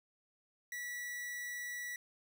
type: tone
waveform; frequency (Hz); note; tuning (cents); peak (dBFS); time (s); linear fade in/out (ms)
45% pulse; 1946; B6; -26; -40; 0.72-1.96; 2
effects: none